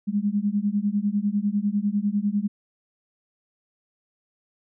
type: beating tone pair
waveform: sine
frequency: 200 / 210 Hz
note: G3 / G#3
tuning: +35 / +19 cents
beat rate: 10 Hz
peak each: -24 dBFS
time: 0.07-2.48 s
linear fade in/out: 20 ms
effects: none